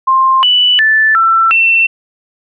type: tone with pitch steps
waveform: sine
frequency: 1055 / 2969 / 1755 / 1339 / 2692 Hz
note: C6 / F#7 / A6 / E6 / E7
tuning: +14 / +5 / -5 / +27 / +36 cents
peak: -6 dBFS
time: 0.07-1.87 s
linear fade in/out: 10 ms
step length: 360 ms
effects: none